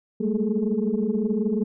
sine tone cluster, 194 / 207.4 / 226.3 / 416 / 441.4 Hz, G3 / G#3 / A3 / G#4 / A4, -18 / -2 / +49 / +3 / +5 cents, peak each -31 / -25 / -25 / -28 / -30 dBFS, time 0.2-1.64 s, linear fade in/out 10 ms, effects tanh soft clip ceiling -12 dBFS

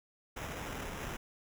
pink noise with sample-and-hold, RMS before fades -41 dBFS, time 0.36-1.17 s, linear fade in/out 10 ms, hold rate 4410 Hz, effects none

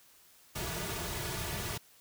pink noise with comb filter, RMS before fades -37 dBFS, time 0.55-1.78 s, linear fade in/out 10 ms, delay 3.8 ms, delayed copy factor -0.75, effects white hiss -61 dBFS RMS until 2 s

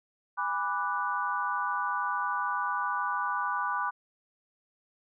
sine chord, G# half-diminished seventh, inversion none, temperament equal with one note detuned, 818.7 / 987.8 / 1174.7 / 1480 Hz, G#5 / B5 / D6 / F#6, -25 / 0 / 0 / 0 cents, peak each -37 / -32 / -32 / -34 dBFS, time 0.37-3.91 s, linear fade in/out 20 ms, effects none

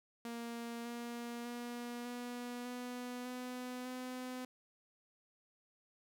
sawtooth tone with pitch steps, 234.1 / 237.2 / 240.4 / 243.6 / 246.9 / 250.2 / 253.5 Hz, A#3 / A#3 / B3 / B3 / B3 / B3 / B3, +8 / +30 / -46 / -24 / 0 / +23 / +45 cents, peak -38 dBFS, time 0.25-4.45 s, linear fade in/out 2 ms, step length 600 ms, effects none

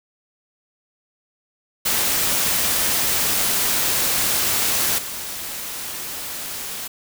white noise with level steps, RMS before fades -20 / -30 dBFS, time 1.85-6.88 s, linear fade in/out 10 ms, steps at 4.98 s, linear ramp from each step 5 ms, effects none

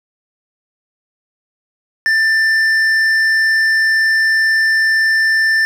sine tone with hard clipping, 1779 Hz, A6, 19 cents sharp, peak -12 dBFS, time 2.06-5.65 s, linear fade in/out 0 ms, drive 6 dB, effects none

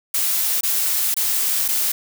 blue noise with dropouts, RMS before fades -20 dBFS, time 0.14-1.92 s, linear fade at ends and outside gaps 5 ms, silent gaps 0.609-0.632 / 1.143-1.166 / 1.681-1.685 s, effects none

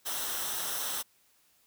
white noise with comb filter, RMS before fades -34 dBFS, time 0.05-1.03 s, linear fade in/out 20 ms, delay 0.43 ms, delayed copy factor -0.6, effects white hiss -67 dBFS RMS until 1.66 s

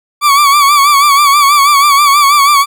40% pulse tone with vibrato, 1144 Hz, D6, 46 cents flat, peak -4 dBFS, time 0.21-2.66 s, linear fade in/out 50 ms, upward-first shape sine, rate 6.2 Hz, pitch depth 67 cents each way, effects none

